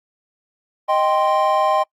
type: chord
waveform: triangle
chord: C minor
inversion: first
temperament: equal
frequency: 622.3 / 784 / 1046.5 Hz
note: Eb5 / G5 / C6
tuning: 0 / 0 / 0 cents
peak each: -17 dBFS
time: 0.88-1.84 s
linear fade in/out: 20 ms
effects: noise-tail reverb RT60 0.1 s tail -25 dB re dry + Opus 32 kbps